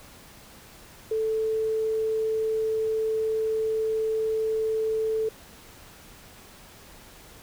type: tone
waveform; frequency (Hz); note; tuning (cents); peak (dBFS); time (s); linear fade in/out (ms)
sine; 440; A4; 0; -23; 1.11-5.29; 5
effects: pink hiss -49 dBFS RMS until 7.42 s